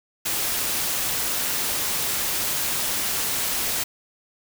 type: noise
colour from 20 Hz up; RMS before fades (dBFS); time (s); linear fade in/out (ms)
white; -25; 0.25-3.84; 10
effects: none